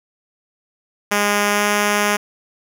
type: tone with pitch glide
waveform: 5% pulse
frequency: 205.4 to 206.7 Hz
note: G#3 to G#3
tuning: -19 to -8 cents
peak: -4 dBFS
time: 1.11-2.17 s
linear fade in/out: 10 ms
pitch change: +11 cents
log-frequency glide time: 1.51-1.63 s
effects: none